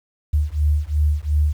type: beating tone pair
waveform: sine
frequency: 73.42 / 76.22 Hz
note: D2 / D#2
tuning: 0 / -35 cents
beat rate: 2.8 Hz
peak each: -19 / -19 dBFS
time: 0.33-1.53 s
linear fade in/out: 10 ms
effects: 8-bit